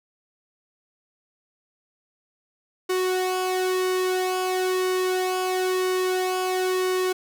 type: tone with flanger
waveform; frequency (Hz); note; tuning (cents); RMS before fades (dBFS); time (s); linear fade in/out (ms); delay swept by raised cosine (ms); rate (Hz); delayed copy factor
sawtooth; 370; F#4; 0; -24; 2.89-7.13; 10; 1.2 to 2.2; 1; -0.6
effects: none